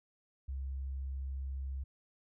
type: tone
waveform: sine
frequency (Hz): 67.1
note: C2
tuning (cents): +44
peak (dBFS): -36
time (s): 0.48-1.84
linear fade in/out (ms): 10
effects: none